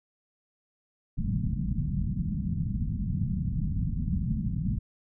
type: low-pass noise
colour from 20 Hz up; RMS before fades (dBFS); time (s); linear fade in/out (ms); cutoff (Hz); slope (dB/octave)
white; -29; 1.17-4.79; 10; 210; 48
effects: none